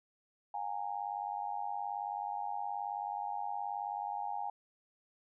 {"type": "tone with amplitude modulation", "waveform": "sine", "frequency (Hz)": 819, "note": "G#5", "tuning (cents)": -24, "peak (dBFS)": -31, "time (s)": [0.54, 4.5], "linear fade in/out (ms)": 5, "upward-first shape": "sine", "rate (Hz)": 98.9, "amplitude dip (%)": 100, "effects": []}